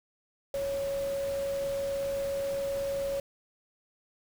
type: tone in noise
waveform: sine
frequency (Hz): 554.4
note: C#5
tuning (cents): 0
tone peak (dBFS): -29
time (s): 0.54-3.2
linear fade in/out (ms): 2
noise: pink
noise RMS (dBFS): -44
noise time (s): 0.54-3.2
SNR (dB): +12
effects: none